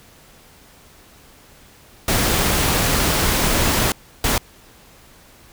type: noise bursts at uneven times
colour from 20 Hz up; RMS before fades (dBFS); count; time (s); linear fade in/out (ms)
pink; -18; 2; 2.08-3.92 / 4.24-4.38; 2
effects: pink hiss -48 dBFS RMS until 5.52 s